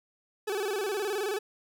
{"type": "tone with vibrato", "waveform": "40% pulse", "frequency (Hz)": 404.2, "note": "G#4", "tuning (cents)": -47, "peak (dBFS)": -28, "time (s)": [0.47, 1.39], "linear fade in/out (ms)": 10, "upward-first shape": "square", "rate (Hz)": 19, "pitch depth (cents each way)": 100, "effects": []}